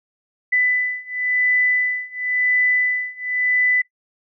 sine beating tone pair, 1995 / 1995.95 Hz, B6 / B6, +17 / +18 cents, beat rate 0.95 Hz, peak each -21 / -20 dBFS, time 0.52-3.82 s, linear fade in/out 10 ms, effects noise-tail reverb RT60 0.1 s tail -18 dB re dry

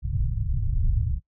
pink low-pass noise, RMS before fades -24 dBFS, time 0.02-1.2 s, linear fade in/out 50 ms, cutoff 140 Hz, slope 48 dB/octave, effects noise-tail reverb RT60 0.1 s tail -19 dB re dry

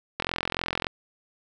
click train, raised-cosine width 0.3 ms, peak -10 dBFS, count 30, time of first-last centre 0.2-0.868 s, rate 43.4 Hz, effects none

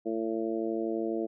harmonic tone, 112.1 Hz, A2, 33 cents sharp, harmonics 2 / 3 / 4 / 5 / 6, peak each -37 / -31 / -35 / -39 / -39 dBFS, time 0.05-1.27 s, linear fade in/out 20 ms, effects none

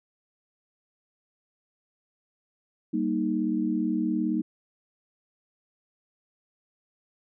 sine chord, Eb major, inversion first, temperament just, 194.45 / 233.3 / 311.1 Hz, G3 / Bb3 / Eb4, -14 / +2 / 0 cents, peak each -30 / -28 / -27 dBFS, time 2.93-4.42 s, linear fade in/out 10 ms, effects none

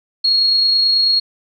sine tone with amplitude modulation, 4300 Hz, C8, 47 cents sharp, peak -10 dBFS, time 0.24-1.2 s, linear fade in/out 10 ms, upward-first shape sine, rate 29.2 Hz, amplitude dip 25%, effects none

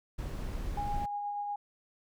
brown noise, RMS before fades -36 dBFS, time 0.18-1.06 s, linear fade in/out 10 ms
sine tone with tremolo, 820 Hz, G#5, 22 cents flat, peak -32 dBFS, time 0.77-1.56 s, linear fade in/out 5 ms, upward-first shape sine, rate 8.4 Hz, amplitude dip 25%
effects none

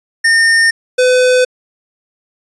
square tone pair in turn, 1822 / 504.1 Hz, A#6 / B4, -40 / +35 cents, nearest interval octave + minor seventh, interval 2225 cents, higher first, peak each -8 dBFS, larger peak neither, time 0.24-0.71 / 0.98-1.45 s, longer neither, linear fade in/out 10 ms, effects resampled to 22050 Hz

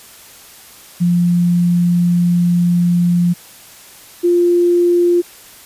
sine tone pair in turn, 174.61 / 349.2 Hz, F3 / F4, 0 / 0 cents, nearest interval octave, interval 1200 cents, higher second, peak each -10 / -9 dBFS, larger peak second, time 1-3.34 / 4.23-5.22 s, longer first, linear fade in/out 20 ms, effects white hiss -40 dBFS RMS until 5.65 s + resampled to 32000 Hz

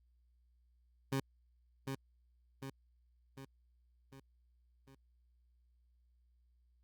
20% pulse tone with echo, 135.2 Hz, C#3, 43 cents flat, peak -28 dBFS, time 1.12-1.2 s, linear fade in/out 5 ms, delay 750 ms, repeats 5, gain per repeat -5 dB, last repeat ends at 4.95 s, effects added 60 Hz sine -68 dBFS peak until 6.83 s + Opus 48 kbps

